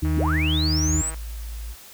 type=harmonic tone; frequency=77.5 Hz; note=D#2; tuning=6 cents flat; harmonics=1 / 2 / 4; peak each=-21 / -27 / -26 dBFS; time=0.02-1.02 s; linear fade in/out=10 ms
type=click train; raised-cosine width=0.5 ms; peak=-24 dBFS; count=176; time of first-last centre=0.05-1.144 s; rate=160 Hz
type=linear sweep; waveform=sine; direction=up; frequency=90.9 to 8250 Hz; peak=-24 dBFS; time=0.16-1.11 s; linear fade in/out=20 ms
type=tone; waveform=sine; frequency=55.3 Hz; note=A1; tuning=9 cents sharp; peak=-30 dBFS; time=0.84-1.76 s; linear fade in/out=50 ms
effects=white hiss -45 dBFS RMS until 1.93 s